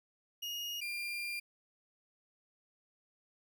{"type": "tone pair in turn", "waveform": "35% pulse", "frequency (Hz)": [2866, 2394], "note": ["F7", "D7"], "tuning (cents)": [44, 33], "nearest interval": "minor third", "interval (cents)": 311, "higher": "first", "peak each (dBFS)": [-36, -35], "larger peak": "second", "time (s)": [[0.42, 0.81], [0.81, 1.4]], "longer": "second", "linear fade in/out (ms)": 10, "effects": []}